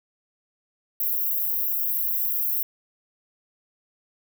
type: high-pass noise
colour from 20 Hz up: white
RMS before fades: -25 dBFS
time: 1-2.63 s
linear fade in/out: 2 ms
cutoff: 12000 Hz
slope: 96 dB/octave
effects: none